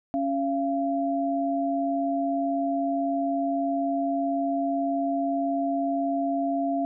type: tone pair together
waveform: sine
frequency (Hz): 277.2 / 684.5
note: C#4 / F5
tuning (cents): 0 / -35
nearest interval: octave + major third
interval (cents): 1565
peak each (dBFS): -26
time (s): 0.14-6.85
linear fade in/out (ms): 0
effects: none